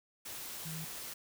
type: tone in noise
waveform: sine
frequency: 160.3 Hz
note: E3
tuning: 48 cents flat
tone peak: -41 dBFS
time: 0.65-0.85 s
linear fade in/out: 10 ms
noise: white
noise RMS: -44 dBFS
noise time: 0.25-1.14 s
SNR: 0 dB
effects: none